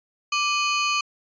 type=ring-modulated tone; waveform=sawtooth; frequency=1834 Hz; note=A#6; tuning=29 cents flat; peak=-14 dBFS; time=0.32-1.01 s; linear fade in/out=5 ms; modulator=658 Hz; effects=resampled to 16000 Hz